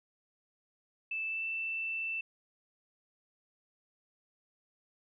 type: tone with pitch glide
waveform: sine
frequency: 2637 to 2663 Hz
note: E7 to E7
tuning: 0 to +17 cents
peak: -33 dBFS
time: 1.11-2.21 s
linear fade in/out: 5 ms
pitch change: +17 cents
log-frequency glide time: 1.26-1.45 s
effects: none